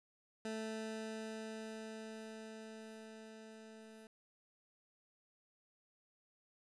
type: tone with level ramp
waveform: 20% pulse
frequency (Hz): 220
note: A3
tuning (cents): 0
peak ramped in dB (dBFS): -35 to -50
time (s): 0.45-4.07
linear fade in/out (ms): 2
effects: resampled to 22050 Hz + 12-bit